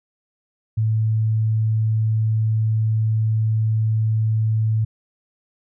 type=tone; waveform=sine; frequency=110 Hz; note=A2; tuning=in tune; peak=-16 dBFS; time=0.77-4.85 s; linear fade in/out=10 ms; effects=none